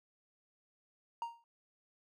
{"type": "tone with exponential decay", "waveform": "triangle", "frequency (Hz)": 932, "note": "A#5", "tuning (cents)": -1, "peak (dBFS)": -31, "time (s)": [1.22, 1.44], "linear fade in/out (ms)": 1, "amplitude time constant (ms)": 47, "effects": []}